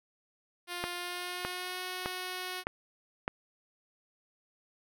5% pulse tone with pitch glide, 352.4 to 366.7 Hz, F4 to F#4, +16 to -15 cents, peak -25 dBFS, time 0.67-2.64 s, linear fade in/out 50 ms, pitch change +69 cents, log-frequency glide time 0.95-1.84 s
click train, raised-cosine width 0.5 ms, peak -16 dBFS, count 5, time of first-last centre 0.84-3.279 s, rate 1.64 Hz
effects none

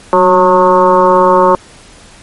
sine tone with frequency modulation, 729 Hz, F#5, 26 cents flat, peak -4 dBFS, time 0.13-1.55 s, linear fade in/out 0 ms, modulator 180 Hz, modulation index 2.4, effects pink hiss -38 dBFS RMS until 2.22 s + MP3 48 kbps

